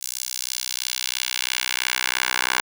10% pulse tone with high-pass filter sweep, 63 Hz, B1, 35 cents sharp, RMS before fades -26 dBFS, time 0.01-2.61 s, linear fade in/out 10 ms, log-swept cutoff 6800 to 1300 Hz, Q 1.1, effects none

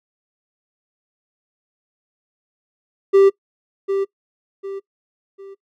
triangle tone with echo, 392 Hz, G4, in tune, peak -6 dBFS, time 3.13-3.3 s, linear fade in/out 20 ms, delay 750 ms, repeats 3, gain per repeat -9 dB, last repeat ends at 5.55 s, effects noise-tail reverb RT60 0.1 s tail -22 dB re dry

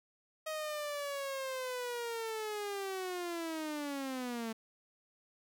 sawtooth linear sweep, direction down, 630 to 220.7 Hz, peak -33 dBFS, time 0.46-4.53 s, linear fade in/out 10 ms, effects none

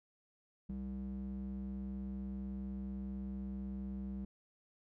square tone with band-pass filter, 65.41 Hz, C2, in tune, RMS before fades -42 dBFS, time 0.69-4.25 s, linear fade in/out 5 ms, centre 160 Hz, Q 8.6, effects none

